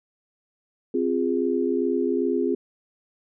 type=chord; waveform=sine; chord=F minor; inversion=second; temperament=equal with one note detuned; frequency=261.6 / 349.2 / 411.7 Hz; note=C4 / F4 / Ab4; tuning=0 / 0 / -15 cents; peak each=-25 dBFS; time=0.94-2.55 s; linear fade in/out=5 ms; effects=none